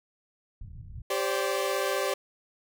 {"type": "low-pass noise", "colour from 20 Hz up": "white", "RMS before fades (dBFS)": -42, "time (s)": [0.61, 1.02], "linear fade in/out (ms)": 2, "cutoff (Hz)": 110, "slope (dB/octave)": 24}
{"type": "chord", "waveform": "sawtooth", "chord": "G suspended fourth", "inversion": "none", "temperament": "equal with one note detuned", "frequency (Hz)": [392, 523.3, 578.6], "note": ["G4", "C5", "D5"], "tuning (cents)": [0, 0, -26], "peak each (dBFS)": -27, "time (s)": [1.1, 2.14], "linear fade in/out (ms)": 5}
{"effects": []}